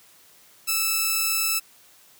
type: tone pair together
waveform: 5% pulse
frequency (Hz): 1314 / 2628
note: E6 / E7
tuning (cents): -6 / -6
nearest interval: octave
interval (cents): 1200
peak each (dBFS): -16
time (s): 0.67-1.6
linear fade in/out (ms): 20
effects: white hiss -54 dBFS RMS until 2.19 s + high-pass 80 Hz 12 dB/octave